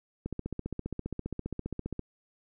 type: click train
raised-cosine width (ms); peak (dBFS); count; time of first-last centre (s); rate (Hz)
3; -21; 27; 0.26-1.993; 15
effects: none